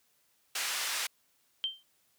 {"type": "band-pass noise", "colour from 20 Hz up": "pink", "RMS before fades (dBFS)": -34, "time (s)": [0.55, 1.07], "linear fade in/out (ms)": 5, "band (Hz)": [1500, 11000], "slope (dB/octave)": 12}
{"type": "tone with exponential decay", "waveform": "sine", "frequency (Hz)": 3136, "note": "G7", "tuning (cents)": 0, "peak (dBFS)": -26, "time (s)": [1.64, 1.83], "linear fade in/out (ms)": 0, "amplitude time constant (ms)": 41}
{"effects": ["white hiss -71 dBFS RMS until 2.18 s", "high-pass 60 Hz 12 dB/octave"]}